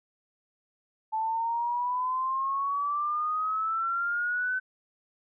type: exponential sweep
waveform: sine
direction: up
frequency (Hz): 872 to 1522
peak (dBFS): -26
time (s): 1.12-4.6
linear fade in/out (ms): 20
effects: none